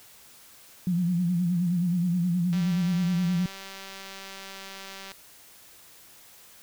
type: tone with vibrato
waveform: sine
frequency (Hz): 175.8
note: F3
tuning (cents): +12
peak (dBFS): -22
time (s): 0.87-3.46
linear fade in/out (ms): 2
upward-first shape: sine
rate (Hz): 9.5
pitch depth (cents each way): 76
type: click train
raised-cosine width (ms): 0.2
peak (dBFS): -24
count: 503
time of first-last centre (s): 2.53-5.118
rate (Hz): 194
effects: white hiss -52 dBFS RMS until 6.62 s